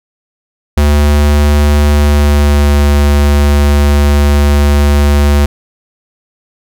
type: tone with pitch glide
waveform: square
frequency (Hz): 73.4 to 72.26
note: D2 to D2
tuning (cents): 0 to -27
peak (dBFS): -6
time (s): 0.77-5.46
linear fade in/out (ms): 5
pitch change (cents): -27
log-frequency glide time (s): 1.92-2.76
effects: none